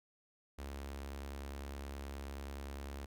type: tone with notch filter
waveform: sawtooth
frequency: 69.6 Hz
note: C#2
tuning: 8 cents sharp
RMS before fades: -45 dBFS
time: 0.58-3.06 s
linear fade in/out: 10 ms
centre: 140 Hz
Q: 1.3
effects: none